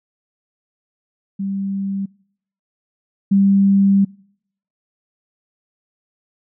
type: tone pair in turn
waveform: sine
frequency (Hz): 196 / 197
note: G3 / G3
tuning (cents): 0 / +9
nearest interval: unison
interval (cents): 9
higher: second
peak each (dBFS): -20 / -10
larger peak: second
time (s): 1.39-2.06 / 3.31-4.05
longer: second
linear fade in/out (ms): 10
effects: noise-tail reverb RT60 0.7 s tail -26 dB re dry